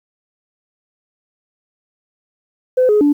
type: tone with pitch steps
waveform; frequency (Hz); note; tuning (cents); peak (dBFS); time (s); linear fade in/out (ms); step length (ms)
sine; 509 / 420.1 / 290.9; C5 / G#4 / D4; -48 / +20 / -16; -8; 2.77-3.13; 10; 120
effects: tanh soft clip ceiling -5 dBFS + 8-bit